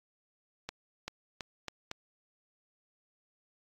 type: accelerating click train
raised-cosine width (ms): 0.2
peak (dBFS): -20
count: 5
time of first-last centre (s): 0.69-1.914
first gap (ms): 390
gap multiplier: 0.84
effects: AAC 64 kbps